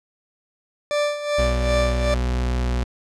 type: tone with tremolo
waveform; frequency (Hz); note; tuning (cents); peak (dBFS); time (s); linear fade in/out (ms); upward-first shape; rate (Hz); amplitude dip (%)
40% pulse; 588; D5; +2; -17; 0.91-2.14; 0; sine; 2.6; 70
type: tone with pitch glide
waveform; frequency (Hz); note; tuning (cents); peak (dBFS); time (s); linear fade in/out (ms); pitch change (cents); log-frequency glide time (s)
40% pulse; 61.74 to 61.28; B1 to B1; 0 to -13; -19; 1.38-2.84; 10; -13; 2.58-2.7
effects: low-pass 7000 Hz 12 dB/octave